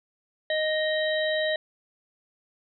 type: harmonic tone with a mistuned harmonic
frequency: 622.3 Hz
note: D#5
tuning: in tune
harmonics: 1 / 3 / 5 / 6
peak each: -25 / -29 / -37 / -33 dBFS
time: 0.5-1.56 s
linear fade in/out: 2 ms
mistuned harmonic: 6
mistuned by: +57 cents
effects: none